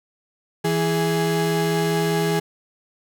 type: tone pair together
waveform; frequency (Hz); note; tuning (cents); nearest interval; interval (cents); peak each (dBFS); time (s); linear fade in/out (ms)
35% pulse; 165.08 / 415.3; E3 / G#4; +3 / 0; octave + major third; 1597; -20; 0.64-2.4; 10
effects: none